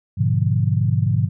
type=chord; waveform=sine; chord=G# diminished seventh; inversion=none; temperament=equal; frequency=103.83 / 123.47 / 146.83 / 174.61 Hz; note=G#2 / B2 / D3 / F3; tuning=0 / 0 / 0 / 0 cents; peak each=-19 / -20 / -22 / -25 dBFS; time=0.17-1.29 s; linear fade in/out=20 ms; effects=none